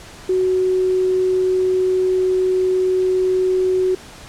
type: tone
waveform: sine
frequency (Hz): 371.4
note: F#4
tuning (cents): +7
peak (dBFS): -14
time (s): 0.29-3.95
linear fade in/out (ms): 5
effects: pink hiss -39 dBFS RMS until 4.28 s + low-pass 9000 Hz 12 dB/octave